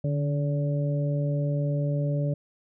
harmonic tone with a mistuned harmonic, 143.6 Hz, D3, 39 cents flat, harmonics 1 / 2 / 3 / 4, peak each -24 / -35 / -39 / -33 dBFS, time 0.04-2.34 s, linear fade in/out 5 ms, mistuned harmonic 1, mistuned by +32 cents, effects none

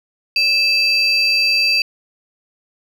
sine tone pair together, 2623 / 4681 Hz, E7 / D8, -9 / -7 cents, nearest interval minor seventh, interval 1002 cents, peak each -14 dBFS, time 0.36-1.82 s, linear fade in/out 2 ms, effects tanh soft clip ceiling -8 dBFS

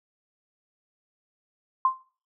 sine tone with exponential decay, 1046.5 Hz, C6, in tune, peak -15 dBFS, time 1.85-2.01 s, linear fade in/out 2 ms, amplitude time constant 34 ms, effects noise-tail reverb RT60 0.4 s tail -18 dB re dry

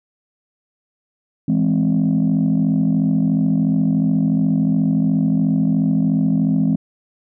sine chord, E augmented, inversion none, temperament equal, 164.81 / 207.7 / 261.6 Hz, E3 / G#3 / B#3, 0 / 0 / 0 cents, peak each -17 dBFS, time 1.48-6.76 s, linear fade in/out 5 ms, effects tanh soft clip ceiling -9 dBFS

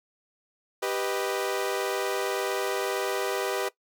sawtooth chord, G augmented, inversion none, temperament equal, 392 / 493.9 / 622.3 Hz, G4 / B4 / D#5, 0 / 0 / 0 cents, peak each -26 / -27 / -30 dBFS, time 0.82-3.69 s, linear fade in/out 10 ms, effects noise-tail reverb RT60 0.1 s tail -18 dB re dry

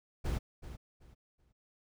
brown noise with echo, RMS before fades -33 dBFS, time 0.24-0.39 s, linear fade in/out 20 ms, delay 380 ms, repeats 3, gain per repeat -12 dB, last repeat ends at 1.53 s, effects none

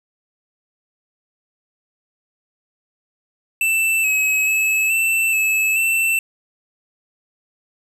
square tone with pitch steps, 2660 / 2559 / 2590 / 2671 / 2601 / 2677 Hz, E7 / D#7 / E7 / E7 / E7 / E7, +15 / +48 / -31 / +22 / -24 / +26 cents, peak -16 dBFS, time 3.61-6.19 s, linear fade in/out 2 ms, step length 430 ms, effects 8-bit

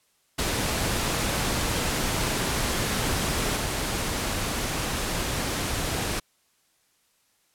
pink noise with level steps, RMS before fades -26 / -28 dBFS, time 0.38-6.2 s, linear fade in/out 10 ms, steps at 3.56 s, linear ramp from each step 2 ms, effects white hiss -67 dBFS RMS until 7.54 s + low-pass 12000 Hz 12 dB/octave

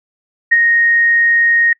sine tone with ADSR envelope, 1864.7 Hz, A#6, in tune, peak -5 dBFS, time 0.51-1.73 s, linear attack 15 ms, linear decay 31 ms, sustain -4 dB, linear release 4 ms, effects noise-tail reverb RT60 0.1 s tail -23 dB re dry

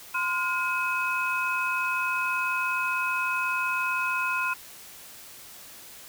sine tone cluster, 1030 / 1423 / 2544 Hz, C6 / F6 / D#7, -28 / +32 / +38 cents, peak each -29 dBFS, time 0.14-4.54 s, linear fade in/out 10 ms, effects white hiss -46 dBFS RMS until 6.08 s

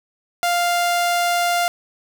sawtooth tone, 698.5 Hz, F5, in tune, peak -13 dBFS, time 0.43-1.68 s, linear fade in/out 0 ms, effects none

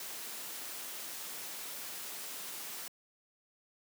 white noise, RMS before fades -43 dBFS, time 0-2.88 s, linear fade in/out 2 ms, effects high-pass 200 Hz 12 dB/octave

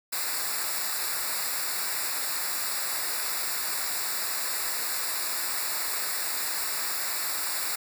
white noise with comb filter, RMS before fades -30 dBFS, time 0.12-7.76 s, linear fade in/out 10 ms, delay 0.32 ms, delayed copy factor -0.95, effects none

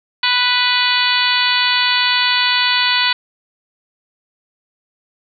harmonic tone, 493.9 Hz, B4, in tune, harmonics 2 / 3 / 4 / 5 / 6 / 7 / 8 / 9, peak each -21 / -21 / -21 / -21 / -21 / -21 / -21 / -21 dBFS, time 0.23-3.13 s, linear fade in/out 5 ms, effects none

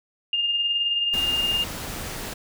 sine tone with tremolo, 2818 Hz, F7, 15 cents sharp, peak -19 dBFS, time 0.33-1.64 s, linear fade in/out 2 ms, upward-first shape sine, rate 19 Hz, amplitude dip 40%
pink noise, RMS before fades -33 dBFS, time 1.13-2.34 s, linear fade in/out 10 ms
effects none

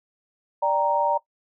sine chord, G minor, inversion second, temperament equal, 587.3 / 784 / 932.3 Hz, D5 / G5 / Bb5, 0 / 0 / 0 cents, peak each -24 / -27 / -21 dBFS, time 0.62-1.18 s, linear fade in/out 10 ms, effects noise-tail reverb RT60 0.1 s tail -19 dB re dry

